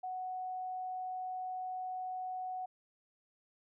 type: tone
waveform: sine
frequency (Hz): 741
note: F#5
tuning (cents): +2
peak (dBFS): -37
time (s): 0.03-2.66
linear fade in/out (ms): 10
effects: none